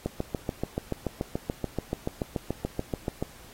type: click train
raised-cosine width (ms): 2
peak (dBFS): -14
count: 23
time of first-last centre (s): 0.06-3.225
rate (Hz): 6.95
effects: pink hiss -51 dBFS RMS until 3.53 s + AAC 48 kbps